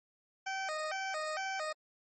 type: tone with vibrato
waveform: 20% pulse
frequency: 691 Hz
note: F5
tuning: 19 cents flat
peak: -30 dBFS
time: 0.46-1.73 s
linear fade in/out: 10 ms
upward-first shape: square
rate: 2.2 Hz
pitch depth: 190 cents each way
effects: MP3 32 kbps